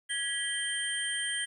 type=tone cluster; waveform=sine; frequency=1665 / 1942 / 3143 / 8790 Hz; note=G#6 / B6 / G7 / C#9; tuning=+4 / -30 / +4 / -16 cents; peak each=-37 / -36 / -34 / -36 dBFS; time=0.09-1.46 s; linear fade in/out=20 ms; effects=11-bit